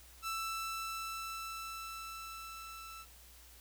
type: tone with level ramp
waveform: sawtooth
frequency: 1326 Hz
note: E6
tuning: 10 cents sharp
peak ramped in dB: -32 to -44 dBFS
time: 0.22-3.06 s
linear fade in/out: 50 ms
effects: added 60 Hz sine -59 dBFS peak until 3.6 s + white hiss -59 dBFS RMS until 3.6 s